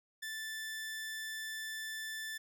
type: tone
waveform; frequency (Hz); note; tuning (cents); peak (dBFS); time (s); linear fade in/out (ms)
sawtooth; 1760; A6; 0; -36; 0.22-2.38; 10
effects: none